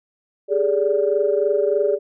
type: tone cluster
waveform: sine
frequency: 401.7 / 425 / 578 Hz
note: G4 / G#4 / D5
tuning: +42 / +40 / -28 cents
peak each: -20 dBFS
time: 0.48-1.99 s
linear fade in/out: 50 ms
effects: tanh soft clip ceiling -6 dBFS